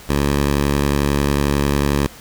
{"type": "tone", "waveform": "10% pulse", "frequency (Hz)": 71.1, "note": "C#2", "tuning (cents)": 45, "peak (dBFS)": -7, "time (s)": [0.09, 2.07], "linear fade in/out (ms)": 5, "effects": ["pink hiss -40 dBFS RMS until 2.2 s"]}